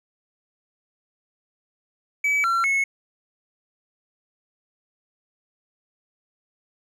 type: tone with pitch steps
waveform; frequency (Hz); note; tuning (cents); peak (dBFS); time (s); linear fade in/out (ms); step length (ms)
triangle; 2288 / 1360 / 2190; D7 / F6 / C#7; -46 / -46 / -22; -17; 2.24-2.84; 5; 200
effects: none